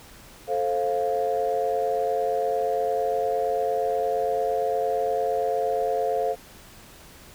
sine chord, F major, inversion first, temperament equal with one note detuned, 440 / 528.7 / 698.5 Hz, A4 / C5 / F5, 0 / +18 / 0 cents, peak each -26 / -26 / -25 dBFS, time 0.47-6.36 s, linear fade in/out 50 ms, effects tanh soft clip ceiling -14 dBFS + pink hiss -48 dBFS RMS until 7.34 s

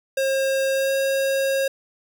square tone with pitch glide, 537 to 542 Hz, C5 to C#5, +45 to -39 cents, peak -20 dBFS, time 0.17-1.68 s, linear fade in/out 5 ms, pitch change +16 cents, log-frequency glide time 0.73-0.93 s, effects none

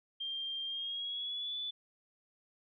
sine tone with pitch glide, 3186 to 3474 Hz, G7 to A7, +27 to -23 cents, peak -36 dBFS, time 0.2-1.71 s, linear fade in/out 10 ms, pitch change +150 cents, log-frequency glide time 0.65-1.57 s, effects none

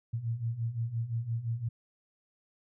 sine beating tone pair, 112.1 / 117.9 Hz, A2 / A#2, +33 / +20 cents, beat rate 5.8 Hz, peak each -36 / -32 dBFS, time 0.13-1.69 s, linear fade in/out 10 ms, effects none

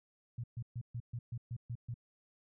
sine tone bursts, 118.8 Hz, A#2, 33 cents sharp, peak -37 dBFS, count 9, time 0.38-1.942 s, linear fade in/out 5 ms, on 58 ms, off 130 ms, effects none

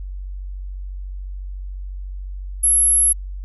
sine tone, 11175 Hz, F9, in tune, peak -12 dBFS, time 2.63-3.13 s, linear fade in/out 10 ms, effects added 47 Hz sine -27 dBFS peak until 3.44 s

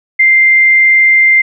sine tone, 2093 Hz, C7, in tune, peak -4 dBFS, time 0.19-1.42 s, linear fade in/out 10 ms, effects none

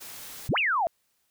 white noise, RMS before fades -42 dBFS, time 0-0.49 s, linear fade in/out 20 ms
sine exponential two-way sweep, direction up then down, 92 to 3000 to 632 Hz, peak -22 dBFS, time 0.49-0.87 s, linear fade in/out 0 ms, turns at 0.58 s
effects white hiss -72 dBFS RMS until 1.3 s

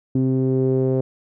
sawtooth tone with low-pass filter sweep, 130.81 Hz, C3, in tune, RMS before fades -19 dBFS, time 0.15-1.01 s, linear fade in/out 5 ms, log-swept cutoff 300 to 470 Hz, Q 4.1, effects none

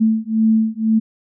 sine beating tone pair, 220 / 222 Hz, A3 / A3, 0 / +16 cents, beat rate 2 Hz, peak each -16 dBFS, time 0-1 s, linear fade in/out 20 ms, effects none

